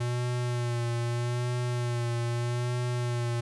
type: tone with vibrato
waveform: square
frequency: 120.6 Hz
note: B2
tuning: 41 cents flat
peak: -28 dBFS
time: 0-3.41 s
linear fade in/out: 10 ms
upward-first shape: sine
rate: 0.8 Hz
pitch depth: 33 cents each way
effects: resampled to 24000 Hz